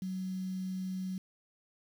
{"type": "tone with quantisation", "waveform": "sine", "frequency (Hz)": 187, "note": "F#3", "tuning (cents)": 19, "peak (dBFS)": -34, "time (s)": [0.02, 1.18], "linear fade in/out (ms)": 2, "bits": 9, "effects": []}